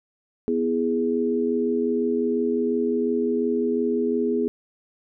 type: chord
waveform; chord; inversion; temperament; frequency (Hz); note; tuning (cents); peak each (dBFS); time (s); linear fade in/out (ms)
sine; E major; second; equal; 246.9 / 329.6 / 415.3; B3 / E4 / G#4; 0 / 0 / 0; -24 / -28 / -23; 0.48-4.48; 0
effects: none